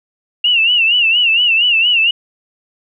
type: tone with vibrato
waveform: sine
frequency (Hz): 2794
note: F7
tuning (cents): 0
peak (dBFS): -9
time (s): 0.44-2.11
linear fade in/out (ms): 5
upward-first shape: sine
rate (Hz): 4.3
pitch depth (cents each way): 110
effects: none